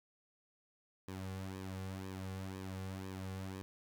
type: tone with flanger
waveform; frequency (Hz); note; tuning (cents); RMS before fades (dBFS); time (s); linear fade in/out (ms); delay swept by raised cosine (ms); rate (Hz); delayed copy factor
sawtooth; 95; F#2; +46; -44; 1.08-3.62; 0; 1.4 to 3.2; 2; -0.7
effects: none